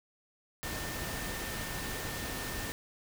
sine tone in noise, 1800 Hz, A6, 39 cents sharp, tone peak -45 dBFS, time 0.63-2.72 s, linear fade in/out 0 ms, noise pink, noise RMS -38 dBFS, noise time 0.63-2.72 s, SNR -10 dB, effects none

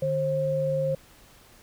sine tone pair together, 150.4 / 533.2 Hz, D3 / C5, +42 / +33 cents, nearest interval octave + minor seventh, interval 2191 cents, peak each -29 / -24 dBFS, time 0.02-0.95 s, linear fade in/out 5 ms, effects pink hiss -54 dBFS RMS until 1.62 s

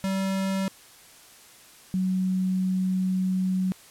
square / sine tone pair in turn, 192.6 / 186.36 Hz, G3 / F#3, -30 / +13 cents, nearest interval minor second, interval 57 cents, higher first, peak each -25 / -22 dBFS, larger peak second, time 0.04-0.68 / 1.94-3.72 s, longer second, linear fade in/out 0 ms, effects white hiss -51 dBFS RMS until 3.9 s + low-pass 12000 Hz 12 dB/octave

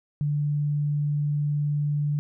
sine tone, 146.83 Hz, D3, in tune, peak -22 dBFS, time 0.21-2.19 s, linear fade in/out 0 ms, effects none

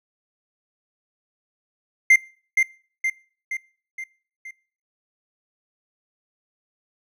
triangle tone with echo, 2093 Hz, C7, in tune, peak -8 dBFS, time 2.1-2.16 s, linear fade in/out 5 ms, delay 470 ms, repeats 5, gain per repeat -5 dB, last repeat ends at 4.51 s, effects noise-tail reverb RT60 0.4 s tail -20 dB re dry

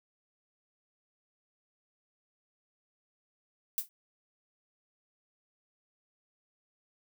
violet noise with exponential decay, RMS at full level -27 dBFS, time 3.78-3.89 s, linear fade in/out 0 ms, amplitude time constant 22 ms, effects none

